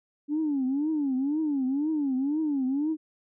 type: tone with vibrato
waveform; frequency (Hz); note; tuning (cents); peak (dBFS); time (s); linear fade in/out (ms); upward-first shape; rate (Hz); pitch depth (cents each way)
sine; 285.1; C#4; +49; -23; 0.28-2.97; 50; triangle; 2; 210
effects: tanh soft clip ceiling -20 dBFS